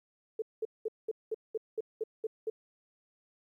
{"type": "tone bursts", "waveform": "sine", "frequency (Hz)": 440, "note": "A4", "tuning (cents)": 0, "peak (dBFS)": -30, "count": 10, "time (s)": [0.39, 2.5], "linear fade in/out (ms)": 5, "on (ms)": 31, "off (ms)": 200, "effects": ["12-bit"]}